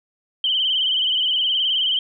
sine tone with vibrato, 3063 Hz, G7, 41 cents flat, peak -17 dBFS, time 0.44-1.99 s, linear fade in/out 2 ms, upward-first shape sine, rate 19 Hz, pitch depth 71 cents each way, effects none

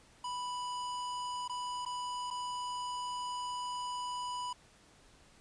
square tone with dropouts, 987.8 Hz, B5, in tune, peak -37 dBFS, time 0.24-4.53 s, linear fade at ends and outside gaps 5 ms, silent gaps 1.479-1.495 / 1.852-1.861 / 2.304-2.309 s, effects pink hiss -62 dBFS RMS until 5.4 s + resampled to 22050 Hz

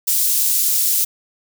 white high-pass noise, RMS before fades -17 dBFS, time 0.07-1.05 s, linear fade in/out 10 ms, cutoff 6100 Hz, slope 12 dB/octave, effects none

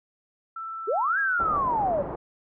sine tone with vibrato, 1330 Hz, E6, 15 cents sharp, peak -32 dBFS, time 0.56-1.57 s, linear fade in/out 5 ms, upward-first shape triangle, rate 19 Hz, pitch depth 15 cents each way
sine linear two-way sweep, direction up then down, 360 to 1661.2 to 537 Hz, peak -22 dBFS, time 0.87-2.03 s, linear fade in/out 20 ms, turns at 1.19 s
white low-pass noise, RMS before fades -34 dBFS, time 1.39-2.16 s, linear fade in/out 10 ms, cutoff 920 Hz, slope 24 dB/octave
effects none

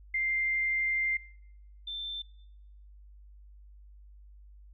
sine tone pair in turn, 2096 / 3554 Hz, C7 / A7, +2 / +17 cents, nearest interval major sixth, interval 915 cents, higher second, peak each -27 / -35 dBFS, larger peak first, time 0.14-1.17 / 1.87-2.22 s, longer first, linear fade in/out 5 ms, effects noise-tail reverb RT60 0.8 s tail -21 dB re dry + added 50 Hz sine -50 dBFS peak until 4.73 s

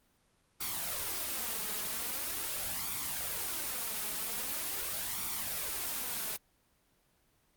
white noise with flanger, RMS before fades -36 dBFS, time 0.6-6.37 s, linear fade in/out 10 ms, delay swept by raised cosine 0.86 to 4.76 ms, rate 0.43 Hz, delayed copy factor +0.65, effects pink hiss -71 dBFS RMS until 7.56 s + Opus 24 kbps

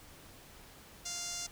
sawtooth tone with band-pass filter, 698.5 Hz, F5, in tune, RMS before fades -40 dBFS, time 1.05-1.47 s, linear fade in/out 10 ms, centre 6200 Hz, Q 3.1, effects pink hiss -55 dBFS RMS until 1.51 s

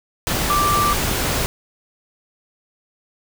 sine tone in noise, 1174.7 Hz, D6, in tune, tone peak -16 dBFS, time 0.5-0.93 s, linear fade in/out 0 ms, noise pink, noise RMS -21 dBFS, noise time 0.27-1.46 s, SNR +2 dB, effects none

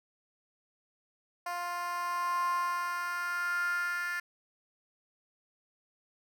10% pulse tone with high-pass filter sweep, 351 Hz, F4, 9 cents sharp, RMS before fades -33 dBFS, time 1.46-4.2 s, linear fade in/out 5 ms, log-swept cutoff 820 to 1600 Hz, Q 7.7, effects none

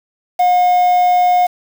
triangle tone with quantisation, 720 Hz, F#5, 47 cents flat, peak -7 dBFS, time 0.39-1.47 s, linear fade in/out 10 ms, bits 5, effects none

